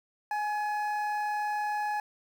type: tone pair together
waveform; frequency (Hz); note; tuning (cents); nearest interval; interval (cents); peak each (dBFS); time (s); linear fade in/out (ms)
triangle; 836.8 / 1700; G#5 / G#6; +13 / +40; octave; 1227; -27 / -35; 0.31-2; 2
effects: 9-bit